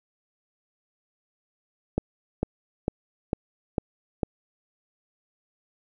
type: click train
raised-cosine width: 2 ms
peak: -10 dBFS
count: 6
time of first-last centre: 1.98-4.232 s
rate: 2.22 Hz
effects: none